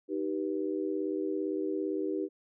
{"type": "chord", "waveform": "sine", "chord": "Eb augmented", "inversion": "none", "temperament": "just", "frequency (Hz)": [311.1, 388.9, 486.1], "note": ["Eb4", "G4", "B4"], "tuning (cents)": [0, -14, -28], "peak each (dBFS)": [-33, -33, -38], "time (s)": [0.08, 2.29], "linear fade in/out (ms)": 50, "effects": []}